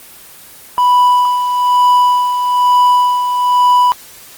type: tone with tremolo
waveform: triangle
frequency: 987.8 Hz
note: B5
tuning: in tune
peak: -4 dBFS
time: 0.78-3.92 s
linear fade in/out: 0 ms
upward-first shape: sine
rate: 1.1 Hz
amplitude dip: 55%
effects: white hiss -37 dBFS RMS until 4.37 s + Opus 24 kbps